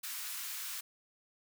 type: high-pass noise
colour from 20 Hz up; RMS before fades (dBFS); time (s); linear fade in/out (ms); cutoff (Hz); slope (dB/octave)
white; -41; 0.03-0.81; 10; 1100; 24
effects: none